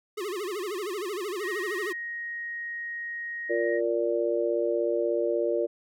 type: tone with vibrato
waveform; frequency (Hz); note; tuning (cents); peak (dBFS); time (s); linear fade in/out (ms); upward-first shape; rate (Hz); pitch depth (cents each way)
square; 387.9; G4; -18; -31; 0.17-1.93; 10; sine; 13; 190
type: tone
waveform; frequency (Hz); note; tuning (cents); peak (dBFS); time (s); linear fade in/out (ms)
sine; 1877; A#6; +11; -32; 1.4-3.81; 50
type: harmonic tone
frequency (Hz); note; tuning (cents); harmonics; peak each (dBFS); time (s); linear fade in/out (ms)
116.54; A#2; 0; 3 / 4 / 5; -28 / -28 / -28; 3.49-5.67; 20
effects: none